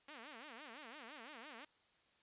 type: tone with vibrato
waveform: 5% pulse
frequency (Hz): 262.2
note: C4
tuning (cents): +4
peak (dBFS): -40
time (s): 0.08-1.65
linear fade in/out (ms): 5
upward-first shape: sine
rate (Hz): 5.9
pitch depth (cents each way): 290
effects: white hiss -73 dBFS RMS until 2.22 s + resampled to 8000 Hz